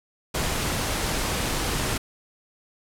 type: noise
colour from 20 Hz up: pink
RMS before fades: -26 dBFS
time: 0.34-1.98 s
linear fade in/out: 10 ms
effects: low-pass 12000 Hz 12 dB/octave